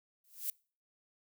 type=noise with exponential growth; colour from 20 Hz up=violet; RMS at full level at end=-33 dBFS; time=0.24-0.5 s; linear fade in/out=2 ms; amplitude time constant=56 ms; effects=noise-tail reverb RT60 0.4 s tail -26 dB re dry